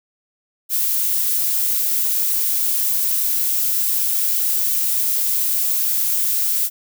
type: noise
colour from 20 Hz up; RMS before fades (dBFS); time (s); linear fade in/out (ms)
violet; -19; 0.69-6.7; 50
effects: none